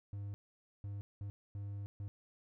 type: tone bursts at uneven times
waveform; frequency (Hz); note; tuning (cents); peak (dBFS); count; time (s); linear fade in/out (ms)
triangle; 100.9; G#2; -49; -38; 5; 0.13-0.34 / 0.84-1.01 / 1.21-1.3 / 1.55-1.86 / 2-2.08; 0
effects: none